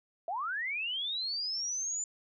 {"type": "linear sweep", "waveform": "sine", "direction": "up", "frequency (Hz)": [638, 7110], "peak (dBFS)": -32, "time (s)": [0.28, 2.04], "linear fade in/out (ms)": 2, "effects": []}